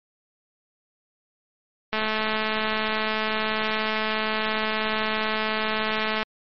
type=click train; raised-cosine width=0.3 ms; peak=-9 dBFS; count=934; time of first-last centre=1.93-6.23 s; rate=217 Hz; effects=low-pass 4000 Hz 12 dB/octave + MP3 32 kbps